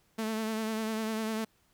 sawtooth tone with vibrato, 220 Hz, A3, in tune, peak -27 dBFS, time 0.18-1.45 s, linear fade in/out 10 ms, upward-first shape triangle, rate 10 Hz, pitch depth 40 cents each way, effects pink hiss -69 dBFS RMS until 1.73 s

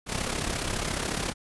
pink noise with amplitude modulation, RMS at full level -27 dBFS, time 0.06-1.34 s, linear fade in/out 50 ms, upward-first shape sine, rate 34.3 Hz, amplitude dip 65%, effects resampled to 24000 Hz

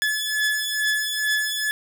sawtooth beating tone pair, 1716 / 1718.3 Hz, A6 / A6, -44 / -42 cents, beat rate 2.3 Hz, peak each -22 / -20 dBFS, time 0.02-1.71 s, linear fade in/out 0 ms, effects none

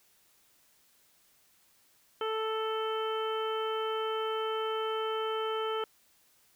harmonic tone, 440 Hz, A4, in tune, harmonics 1 / 2 / 3 / 4 / 5 / 6 / 7, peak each -32 / -39 / -36 / -49 / -50 / -51 / -41 dBFS, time 2.21-5.84 s, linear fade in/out 2 ms, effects white hiss -66 dBFS RMS until 6.55 s

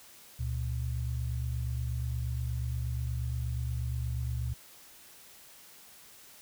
sine tone pair together, 71 / 119.41 Hz, C#2 / A#2, +42 / +42 cents, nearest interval major sixth, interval 900 cents, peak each -33 / -33 dBFS, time 0.39-4.54 s, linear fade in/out 10 ms, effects white hiss -54 dBFS RMS until 6.41 s

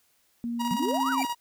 sine tone with pitch glide, 235.6 to 266 Hz, A#3 to C4, +19 to +29 cents, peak -28 dBFS, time 0.44-1.25 s, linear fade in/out 0 ms, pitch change +210 cents, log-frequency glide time 0.63-0.98 s
45% pulse tone with tremolo, 954 Hz, A#5, 40 cents sharp, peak -27 dBFS, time 0.59-1.35 s, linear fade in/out 20 ms, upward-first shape square, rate 17 Hz, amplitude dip 45%
sine exponential two-way sweep, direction up then down, 169.3 to 1538 to 703 Hz, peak -27 dBFS, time 0.71-1.22 s, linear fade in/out 2 ms, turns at 1.11 s
sawtooth tone with exponential growth, 2349 Hz, D7, in tune, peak -22 dBFS, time 1.12-1.23 s, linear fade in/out 1 ms, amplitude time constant 23 ms
effects white hiss -67 dBFS RMS until 1.4 s

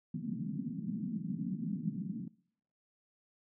white band-pass noise, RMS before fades -38 dBFS, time 0.14-2.28 s, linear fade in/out 5 ms, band 150 to 240 Hz, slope 48 dB/octave, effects noise-tail reverb RT60 0.7 s tail -24 dB re dry

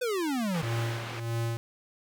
square exponential sweep, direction down, 515 to 153.9 Hz, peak -28 dBFS, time 0.01-0.62 s, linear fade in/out 10 ms
white band-pass noise, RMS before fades -40 dBFS, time 0.54-1.2 s, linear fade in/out 5 ms, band 100 to 2300 Hz, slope 12 dB/octave
square tone with tremolo, 115.8 Hz, A#2, 11 cents flat, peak -28 dBFS, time 0.63-1.57 s, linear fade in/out 0 ms, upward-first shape sine, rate 1.6 Hz, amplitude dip 75%
effects none

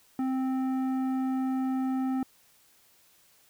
triangle tone with tanh clipping, 261.6 Hz, C4, in tune, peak -28 dBFS, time 0.19-2.23 s, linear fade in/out 2 ms, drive 15 dB, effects white hiss -62 dBFS RMS until 3.49 s

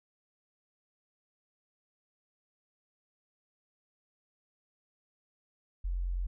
sine tone, 44.49 Hz, F1, 33 cents sharp, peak -30 dBFS, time 5.84-6.27 s, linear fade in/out 10 ms, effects none

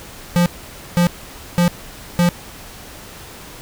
square tone bursts, 174.61 Hz, F3, in tune, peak -12 dBFS, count 4, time 0.36-2.29 s, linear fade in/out 0 ms, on 100 ms, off 510 ms, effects pink hiss -37 dBFS RMS until 3.61 s

